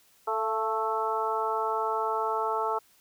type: harmonic tone with a mistuned harmonic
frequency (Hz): 220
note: A3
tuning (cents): 0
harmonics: 2 / 3 / 4 / 5 / 6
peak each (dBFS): -32 / -35 / -30 / -34 / -32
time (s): 0.27-2.79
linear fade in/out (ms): 10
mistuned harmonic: 3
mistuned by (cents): +36
effects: white hiss -62 dBFS RMS until 3 s